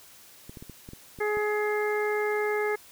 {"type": "clicks", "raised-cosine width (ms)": 3, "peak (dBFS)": -29, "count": 8, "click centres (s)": [0.495, 0.572, 0.625, 0.697, 0.889, 0.934, 1.188, 1.371]}
{"type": "harmonic tone", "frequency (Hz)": 420.6, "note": "G#4", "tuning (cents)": 22, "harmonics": [1, 2, 3, 4, 5], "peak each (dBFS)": [-26, -34, -37, -35, -34], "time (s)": [1.2, 2.76], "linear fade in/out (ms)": 10}
{"effects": ["white hiss -52 dBFS RMS until 2.91 s"]}